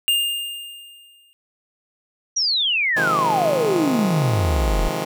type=tone with exponential decay; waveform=square; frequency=2811 Hz; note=F7; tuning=11 cents sharp; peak=-15 dBFS; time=0.08-1.33 s; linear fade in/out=0 ms; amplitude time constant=270 ms
type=exponential sweep; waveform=sine; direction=down; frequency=5920 to 36.61 Hz; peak=-17 dBFS; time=2.36-4.89 s; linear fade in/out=10 ms
type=chord; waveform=10% pulse; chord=F minor seventh; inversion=second; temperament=just; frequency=130.96 / 157.15 / 174.61 / 209.5 Hz; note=C3 / Eb3 / F3 / Ab3; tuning=+2 / +18 / 0 / +15 cents; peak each=-23 / -19 / -21 / -21 dBFS; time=2.96-5.05 s; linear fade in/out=10 ms
effects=none